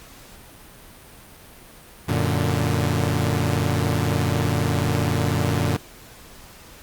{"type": "chord", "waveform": "sawtooth", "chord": "Gb augmented", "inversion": "none", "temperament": "equal", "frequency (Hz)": [92.5, 116.54, 146.83], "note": ["Gb2", "Bb2", "D3"], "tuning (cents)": [0, 0, 0], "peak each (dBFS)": -20, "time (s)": [2.08, 5.77], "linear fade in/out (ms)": 10, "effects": ["pink hiss -45 dBFS RMS until 6.82 s", "Opus 48 kbps"]}